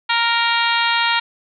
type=harmonic tone; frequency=466.2 Hz; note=A#4; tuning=in tune; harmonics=2 / 3 / 4 / 5 / 6 / 7 / 8 / 9; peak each=-20 / -22 / -23 / -24 / -25 / -25 / -26 / -27 dBFS; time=0.09-1.2 s; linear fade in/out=10 ms; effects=none